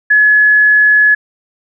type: tone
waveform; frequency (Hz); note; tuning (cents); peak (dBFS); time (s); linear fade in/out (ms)
sine; 1700; G#6; +40; -5; 0.1-1.15; 10
effects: none